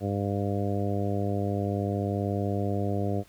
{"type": "harmonic tone", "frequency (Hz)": 100.5, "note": "G2", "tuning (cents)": 44, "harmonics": [1, 2, 3, 4, 5, 6, 7], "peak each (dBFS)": [-29, -32, -34, -35, -36, -37, -37], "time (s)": [0, 3.24], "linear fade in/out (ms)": 50, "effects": ["pink hiss -58 dBFS RMS until 3.28 s"]}